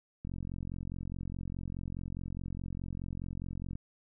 click train, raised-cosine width 5 ms, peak -27 dBFS, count 158, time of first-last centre 0.25-3.754 s, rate 44.8 Hz, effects none

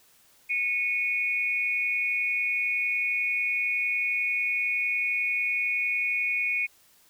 sine tone pair together, 2198 / 2467 Hz, C#7 / D#7, -15 / -15 cents, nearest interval major second, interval 200 cents, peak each -28 / -26 dBFS, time 0.49-6.67 s, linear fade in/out 20 ms, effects white hiss -60 dBFS RMS until 7.09 s

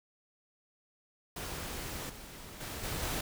pink noise with level steps, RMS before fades -40 / -48 / -41 / -37 / -35 dBFS, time 1.36-3.21 s, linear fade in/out 5 ms, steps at 2.09 / 2.6 / 2.83 / 3.02 s, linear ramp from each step 10 ms, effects none

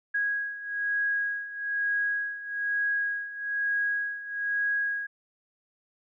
sine beating tone pair, 1649 / 1650.1 Hz, G#6 / G#6, -13 / -12 cents, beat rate 1.1 Hz, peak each -32 / -28 dBFS, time 0.14-5.07 s, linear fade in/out 10 ms, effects none

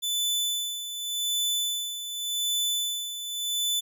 sawtooth tone with tremolo, 3500 Hz, A7, 10 cents flat, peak -21 dBFS, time 0.02-3.81 s, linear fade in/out 20 ms, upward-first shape sine, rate 0.87 Hz, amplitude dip 65%, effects none

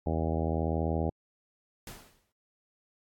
harmonic tone, 80.5 Hz, E2, 41 cents flat, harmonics 1 / 2 / 3 / 4 / 5 / 6 / 7 / 8 / 9 / 10, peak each -31 / -34 / -36 / -37 / -38 / -39 / -39 / -40 / -41 / -41 dBFS, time 0.06-1.1 s, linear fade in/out 5 ms
pink noise with exponential decay, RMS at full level -41 dBFS, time 1.87-2.32 s, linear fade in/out 2 ms, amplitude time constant 96 ms
effects AAC 64 kbps

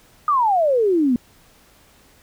sine exponential sweep, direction down, 1248 to 233.1 Hz, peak -14 dBFS, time 0.28-1.16 s, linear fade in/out 2 ms, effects pink hiss -53 dBFS RMS until 2.22 s

